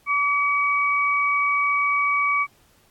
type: tone pair together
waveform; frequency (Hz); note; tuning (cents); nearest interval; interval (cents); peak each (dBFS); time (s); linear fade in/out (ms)
sine; 1148.7 / 2267; D6 / C#7; -39 / +38; octave; 1177; -21; 0.06-2.47; 50
effects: pink hiss -59 dBFS RMS until 2.9 s + AAC 64 kbps